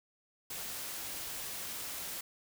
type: noise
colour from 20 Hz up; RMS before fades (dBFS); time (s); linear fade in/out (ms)
white; -41; 0.5-2.21; 5
effects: none